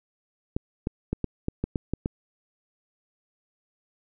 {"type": "clicks", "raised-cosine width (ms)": 3, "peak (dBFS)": -13, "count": 9, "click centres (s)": [0.565, 0.871, 1.13, 1.243, 1.484, 1.64, 1.758, 1.936, 2.059], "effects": []}